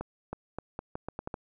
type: accelerating click train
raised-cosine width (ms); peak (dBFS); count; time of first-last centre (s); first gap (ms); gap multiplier
1; -21; 9; 0.01-1.342; 320; 0.8
effects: none